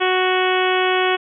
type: harmonic tone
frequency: 370 Hz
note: F#4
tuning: in tune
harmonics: 1 / 2 / 3 / 4 / 5 / 6 / 7 / 8 / 9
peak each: -19 / -22 / -24 / -25 / -26 / -27 / -27 / -28 / -29 dBFS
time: 0-1.17 s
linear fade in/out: 20 ms
effects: none